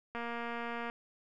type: click train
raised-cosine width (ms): 0.5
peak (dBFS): -25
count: 177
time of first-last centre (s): 0.15-0.899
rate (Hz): 235
effects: none